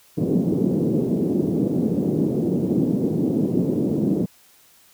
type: band-pass noise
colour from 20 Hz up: pink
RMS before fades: -21 dBFS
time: 0.17-4.26 s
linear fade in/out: 10 ms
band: 160 to 390 Hz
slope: 24 dB/octave
effects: white hiss -54 dBFS RMS until 4.93 s